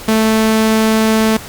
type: tone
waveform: sawtooth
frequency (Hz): 220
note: A3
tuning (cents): 0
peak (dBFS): -6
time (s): 0.08-1.37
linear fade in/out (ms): 5
effects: pink hiss -31 dBFS RMS until 1.48 s + Opus 48 kbps